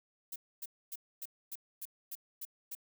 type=noise bursts; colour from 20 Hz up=violet; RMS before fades=-42 dBFS; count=9; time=0.32-2.751 s; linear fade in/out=5 ms; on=39 ms; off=260 ms; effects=none